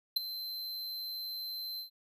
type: tone with ADSR envelope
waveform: square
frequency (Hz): 4094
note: C8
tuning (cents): -38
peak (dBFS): -24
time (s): 0.16-1.9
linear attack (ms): 7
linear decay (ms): 15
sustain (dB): -14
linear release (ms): 110
effects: none